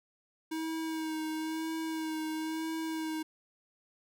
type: tone with vibrato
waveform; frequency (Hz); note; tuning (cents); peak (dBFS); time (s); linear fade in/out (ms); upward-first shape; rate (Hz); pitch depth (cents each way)
square; 318; D#4; +38; -34; 0.51-3.23; 10; sine; 1; 23
effects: none

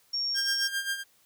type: tone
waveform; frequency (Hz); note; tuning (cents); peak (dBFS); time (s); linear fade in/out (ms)
sine; 5530; F8; -18; -27; 0.13-0.68; 10
type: tone with tremolo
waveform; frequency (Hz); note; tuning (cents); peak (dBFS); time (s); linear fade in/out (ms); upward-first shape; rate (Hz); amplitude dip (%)
sawtooth; 1600; G6; +35; -23; 0.34-1.04; 50; sine; 7.5; 70
effects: white hiss -64 dBFS RMS until 1.25 s + high-pass 80 Hz 12 dB/octave

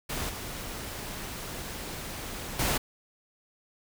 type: noise with level steps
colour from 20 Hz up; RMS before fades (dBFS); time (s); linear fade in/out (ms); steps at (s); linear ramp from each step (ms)
pink; -33 / -38 / -27; 0.09-2.78; 10; 0.29 / 2.59; 5
effects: none

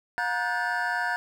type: tone cluster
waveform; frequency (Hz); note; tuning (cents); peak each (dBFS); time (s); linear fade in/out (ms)
triangle; 717 / 947 / 1463 / 1567 / 1740; F5 / A#5 / F#6 / G6 / A6; +45 / +27 / -20 / -1 / -20; -30; 0.18-1.16; 0
effects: none

